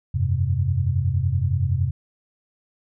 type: chord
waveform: sine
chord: F suspended second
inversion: none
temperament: equal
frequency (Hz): 87.31 / 98 / 130.81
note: F2 / G2 / C3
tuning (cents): 0 / 0 / 0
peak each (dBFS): -23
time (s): 0.14-1.91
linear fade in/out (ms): 10
effects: none